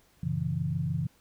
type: chord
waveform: sine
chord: F# dominant seventh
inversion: none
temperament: equal with one note detuned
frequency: 92.5 / 117.9 / 138.59 / 164.81 Hz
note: F#2 / A#2 / C#3 / E3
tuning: 0 / +20 / 0 / 0 cents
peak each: -36 / -37 / -31 / -31 dBFS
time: 0.23-1.07 s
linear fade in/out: 5 ms
effects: pink hiss -64 dBFS RMS until 1.2 s